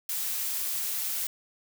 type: noise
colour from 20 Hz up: blue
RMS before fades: -31 dBFS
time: 0.09-1.27 s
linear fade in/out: 2 ms
effects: none

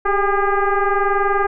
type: tone with frequency modulation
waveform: sine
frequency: 412.3 Hz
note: G#4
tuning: 13 cents flat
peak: -14 dBFS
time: 0.05-1.47 s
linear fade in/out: 10 ms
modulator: 402 Hz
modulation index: 3
effects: none

